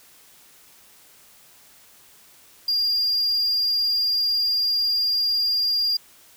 triangle tone, 4806 Hz, D8, 39 cents sharp, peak -18 dBFS, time 2.68-5.97 s, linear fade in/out 5 ms, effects white hiss -52 dBFS RMS until 6.36 s

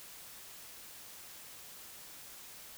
silence, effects white hiss -51 dBFS RMS until 2.77 s

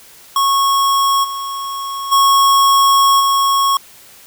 square tone with level steps, 1100 Hz, C#6, 14 cents flat, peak -12 / -22 / -9 / -12 dBFS, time 0.36-3.77 s, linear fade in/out 2 ms, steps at 1.23 / 2.11 / 3.19 s, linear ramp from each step 20 ms, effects white hiss -42 dBFS RMS until 4.26 s

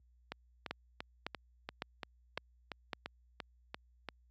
two click trains, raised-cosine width 0.3 ms, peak -24 / -21 dBFS, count 12 / 5, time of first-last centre 0.32-4.087 / 0.71-2.932 s, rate 2.92 / 1.8 Hz, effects added 60 Hz sine -55 dBFS peak until 4.3 s + high-pass 100 Hz 12 dB/octave

